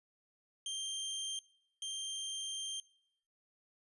sawtooth tone pair in turn, 3168 / 3168 Hz, G7 / G7, +18 / +18 cents, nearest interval unison, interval 0 cents, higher neither, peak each -34 / -35 dBFS, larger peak first, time 0.66-1.39 / 1.82-2.8 s, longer second, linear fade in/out 2 ms, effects noise-tail reverb RT60 0.8 s tail -23 dB re dry + resampled to 24000 Hz

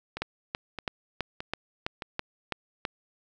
two click trains, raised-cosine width 0.3 ms, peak -19 / -13 dBFS, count 4 / 9, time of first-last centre 0.17-2.022 / 0.22-2.852 s, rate 1.62 / 3.04 Hz, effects none

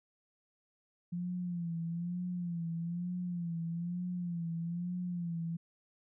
sine tone with vibrato, 172.7 Hz, F3, 19 cents flat, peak -34 dBFS, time 1.12-5.57 s, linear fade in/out 10 ms, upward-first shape sine, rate 1.1 Hz, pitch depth 68 cents each way, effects none

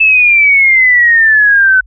sine exponential sweep, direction down, 2637 to 1503 Hz, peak -4 dBFS, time 0-1.81 s, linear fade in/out 10 ms, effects added 50 Hz sine -37 dBFS peak until 1.86 s

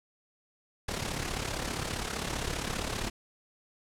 pink noise with amplitude modulation, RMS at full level -31 dBFS, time 0.88-3.1 s, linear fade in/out 10 ms, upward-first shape sine, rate 35.2 Hz, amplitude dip 65%, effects low-pass 9000 Hz 12 dB/octave

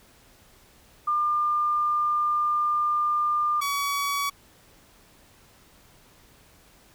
sine / sawtooth tone pair in turn, 1200 / 1132.6 Hz, D6 / C#6, +37 / +37 cents, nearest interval minor second, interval 100 cents, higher first, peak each -21 dBFS, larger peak neither, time 1.07-3.61 / 3.61-4.3 s, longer first, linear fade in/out 10 ms, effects pink hiss -56 dBFS RMS until 6.94 s

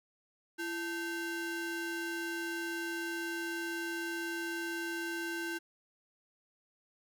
square ring-modulated tone, 607 Hz, D#5, 43 cents flat, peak -33 dBFS, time 0.58-5.59 s, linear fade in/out 20 ms, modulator 944 Hz, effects none

